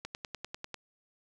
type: click train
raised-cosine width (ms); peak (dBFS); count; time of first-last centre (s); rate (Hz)
0.2; -21; 8; 0.05-0.743; 10.1
effects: none